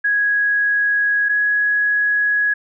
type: tone pair in turn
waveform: sine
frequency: 1661.2 / 1672.8 Hz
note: G#6 / G#6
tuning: 0 / +12 cents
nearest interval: unison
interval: 12 cents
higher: second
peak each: -14 dBFS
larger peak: neither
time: 0.04-1.29 / 1.29-2.54 s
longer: neither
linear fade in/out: 10 ms
effects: none